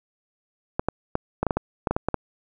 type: clicks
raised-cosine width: 1 ms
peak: -8 dBFS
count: 12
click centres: 0.795 / 0.886 / 1.154 / 1.43 / 1.467 / 1.508 / 1.57 / 1.872 / 1.91 / 1.965 / 2.086 / 2.143 s
effects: none